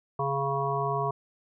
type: harmonic tone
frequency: 138.6 Hz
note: C#3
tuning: in tune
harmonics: 1 / 3 / 5 / 7 / 8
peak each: -32 / -32 / -32 / -32 / -32 dBFS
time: 0.19-1.11 s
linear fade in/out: 5 ms
effects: none